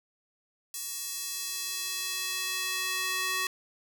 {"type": "tone with high-pass filter sweep", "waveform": "square", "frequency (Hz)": 373.7, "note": "F#4", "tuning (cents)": 17, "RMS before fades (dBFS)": -33, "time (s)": [0.74, 3.47], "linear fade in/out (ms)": 2, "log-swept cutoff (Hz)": [6900, 1600], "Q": 0.84, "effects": []}